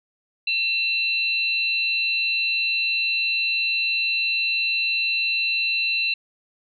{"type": "tone pair together", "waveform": "sine", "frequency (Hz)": [2700, 4023], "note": ["E7", "B7"], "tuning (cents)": [41, 31], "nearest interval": "perfect fifth", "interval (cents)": 690, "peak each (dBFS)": [-21, -26], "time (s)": [0.47, 6.14], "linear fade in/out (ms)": 5, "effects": []}